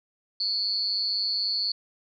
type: tone with amplitude modulation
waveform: sine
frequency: 4435 Hz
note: C#8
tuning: in tune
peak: -20 dBFS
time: 0.4-1.72 s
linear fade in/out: 5 ms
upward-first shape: sine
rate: 204 Hz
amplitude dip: 100%
effects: none